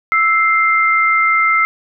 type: tone pair together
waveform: sine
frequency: 1318.5 / 2093 Hz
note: E6 / C7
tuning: 0 / 0 cents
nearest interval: minor sixth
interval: 800 cents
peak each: -13 dBFS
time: 0.12-1.65 s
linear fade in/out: 0 ms
effects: none

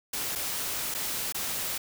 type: noise with dropouts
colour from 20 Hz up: white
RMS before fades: -32 dBFS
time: 0.13-1.78 s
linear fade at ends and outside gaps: 5 ms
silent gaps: 0.353-0.356 / 0.942-0.947 / 1.324-1.345 s
effects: none

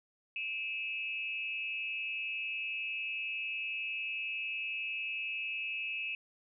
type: tone with amplitude modulation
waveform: sine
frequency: 2600 Hz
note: E7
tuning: 24 cents flat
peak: -31 dBFS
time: 0.36-6.15 s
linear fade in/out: 2 ms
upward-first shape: sine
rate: 231 Hz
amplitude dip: 80%
effects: none

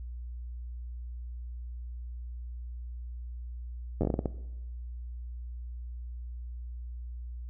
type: slowing click train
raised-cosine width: 2 ms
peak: -15 dBFS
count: 9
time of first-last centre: 4.01-4.258 s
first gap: 10 ms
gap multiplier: 1.31
effects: noise-tail reverb RT60 1.0 s tail -18 dB re dry + added 60 Hz sine -37 dBFS peak until 7.49 s

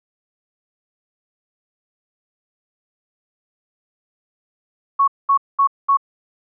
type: tone bursts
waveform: sine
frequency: 1108.7 Hz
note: C#6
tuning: in tune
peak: -11 dBFS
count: 4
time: 4.99-5.972 s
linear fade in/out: 10 ms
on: 88 ms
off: 210 ms
effects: none

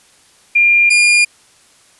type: tone pair in turn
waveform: sine / 40% pulse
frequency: 2400 / 2417 Hz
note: D7 / D7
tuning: +37 / +49 cents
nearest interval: unison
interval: 12 cents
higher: second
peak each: -7 dBFS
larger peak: neither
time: 0.55-0.9 / 0.9-1.25 s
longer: neither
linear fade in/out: 10 ms
effects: white hiss -49 dBFS RMS until 1.99 s + resampled to 24000 Hz

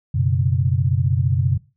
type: chord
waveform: sine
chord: F# suspended fourth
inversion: none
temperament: equal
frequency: 92.5 / 123.47 / 138.59 Hz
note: F#2 / B2 / C#3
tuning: 0 / 0 / 0 cents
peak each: -20 dBFS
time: 0.14-1.58 s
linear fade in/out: 10 ms
effects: noise-tail reverb RT60 0.3 s tail -18 dB re dry

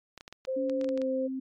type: clicks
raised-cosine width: 0.2 ms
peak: -26 dBFS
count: 11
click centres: 0.177 / 0.209 / 0.279 / 0.326 / 0.451 / 0.697 / 0.813 / 0.844 / 0.89 / 0.976 / 1.017 s
type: tone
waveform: sine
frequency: 523.3 Hz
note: C5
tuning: in tune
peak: -28 dBFS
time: 0.47-1.28 s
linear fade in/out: 20 ms
type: tone with pitch glide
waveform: sine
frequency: 277.2 to 263.2 Hz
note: C#4 to C4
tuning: 0 to +10 cents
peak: -31 dBFS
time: 0.56-1.4 s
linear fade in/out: 10 ms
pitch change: -90 cents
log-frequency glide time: 0.84-1.07 s
effects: MP3 96 kbps

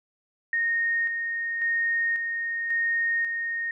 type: tone with tremolo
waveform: sine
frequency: 1852 Hz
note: A#6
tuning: 12 cents flat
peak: -22 dBFS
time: 0.53-3.71 s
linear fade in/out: 2 ms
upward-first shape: square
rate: 0.92 Hz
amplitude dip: 40%
effects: none

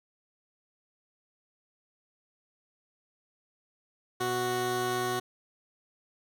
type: tone pair together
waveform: 15% pulse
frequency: 123.47 / 370 Hz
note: B2 / F#4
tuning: 0 / 0 cents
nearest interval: octave + perfect fifth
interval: 1900 cents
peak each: -30 / -23 dBFS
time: 4.2-5.2 s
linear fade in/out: 10 ms
effects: none

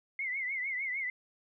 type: tone with vibrato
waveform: sine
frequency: 2093 Hz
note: C7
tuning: in tune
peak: -32 dBFS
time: 0.19-1.1 s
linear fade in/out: 2 ms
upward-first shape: triangle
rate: 6.6 Hz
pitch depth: 120 cents each way
effects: none

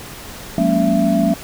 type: tone cluster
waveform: sine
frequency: 180.9 / 208 / 234.1 / 279.6 / 669 Hz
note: F#3 / G#3 / A#3 / C#4 / E5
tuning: -39 / +3 / +8 / +15 / +25 cents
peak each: -19 dBFS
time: 0.58-1.34 s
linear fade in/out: 2 ms
effects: pink hiss -34 dBFS RMS until 1.43 s

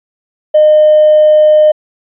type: tone with hard clipping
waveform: triangle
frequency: 611 Hz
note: D#5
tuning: 32 cents flat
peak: -3 dBFS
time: 0.54-1.72 s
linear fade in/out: 10 ms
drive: 3 dB
effects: resampled to 8000 Hz

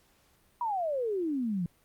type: exponential sweep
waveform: sine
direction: down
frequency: 987.8 to 164.81 Hz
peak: -28 dBFS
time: 0.61-1.66 s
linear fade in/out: 2 ms
effects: pink hiss -66 dBFS RMS until 1.84 s + Opus 48 kbps

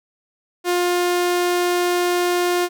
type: tone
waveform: sawtooth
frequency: 354.1 Hz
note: F4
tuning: 24 cents sharp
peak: -13 dBFS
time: 0.64-2.69 s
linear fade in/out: 50 ms
effects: none

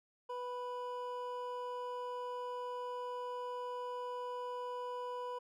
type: tone pair together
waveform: triangle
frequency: 493.9 / 987.8 Hz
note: B4 / B5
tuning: 0 / 0 cents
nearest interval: octave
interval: 1200 cents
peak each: -40 / -40 dBFS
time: 0.29-5.39 s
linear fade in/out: 10 ms
effects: none

